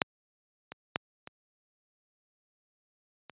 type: clicks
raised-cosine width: 0.3 ms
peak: -7 / -24 / -10 / -26 / -29 dBFS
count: 5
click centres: 0.018 / 0.72 / 0.959 / 1.274 / 3.297 s
effects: high-pass 100 Hz 12 dB/octave + resampled to 8000 Hz